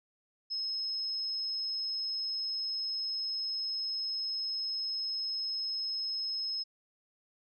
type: tone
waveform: sine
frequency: 5170 Hz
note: E8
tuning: 34 cents flat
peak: -32 dBFS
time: 0.5-6.64 s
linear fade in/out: 20 ms
effects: none